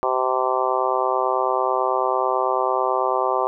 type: harmonic tone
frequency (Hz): 129.1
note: C3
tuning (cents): -23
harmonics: 3 / 4 / 5 / 6 / 7 / 8 / 9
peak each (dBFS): -26 / -26 / -26 / -26 / -26 / -26 / -26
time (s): 0.03-3.47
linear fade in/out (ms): 0
effects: none